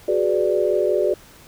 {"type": "chord", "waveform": "sine", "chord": "G# half-diminished seventh", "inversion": "third", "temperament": "equal", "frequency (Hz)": [370, 415.3, 493.9, 587.3], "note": ["F#4", "G#4", "B4", "D5"], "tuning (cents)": [0, 0, 0, 0], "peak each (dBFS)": [-21, -22, -25, -21], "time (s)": [0.08, 1.14], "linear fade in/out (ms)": 5, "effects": ["pink hiss -47 dBFS RMS until 1.47 s"]}